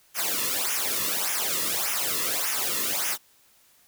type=noise with flanger; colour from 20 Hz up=white; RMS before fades=-27 dBFS; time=0.14-3.18 s; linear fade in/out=50 ms; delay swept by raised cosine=0.23 to 1.33 ms; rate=1.7 Hz; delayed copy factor=-0.8; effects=white hiss -60 dBFS RMS until 3.87 s